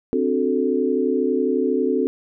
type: chord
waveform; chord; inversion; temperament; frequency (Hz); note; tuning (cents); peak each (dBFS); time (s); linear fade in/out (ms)
sine; D dominant seventh; third; equal; 261.6 / 293.7 / 370 / 440; C4 / D4 / F#4 / A4; 0 / 0 / 0 / 0; -22 / -26 / -23 / -22; 0.13-2.07; 0
effects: none